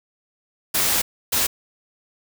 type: noise bursts at uneven times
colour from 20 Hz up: white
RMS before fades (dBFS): -20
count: 2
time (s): 0.74-1.02 / 1.32-1.47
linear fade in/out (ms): 10
effects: none